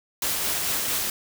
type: noise with tremolo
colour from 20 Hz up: white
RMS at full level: -25 dBFS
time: 0.22-1.1 s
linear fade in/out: 2 ms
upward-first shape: sine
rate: 4.5 Hz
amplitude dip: 25%
effects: none